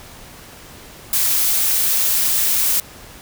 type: noise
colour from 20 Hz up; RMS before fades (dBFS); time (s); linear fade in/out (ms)
blue; -17; 1.13-2.8; 2
effects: pink hiss -40 dBFS RMS until 3.21 s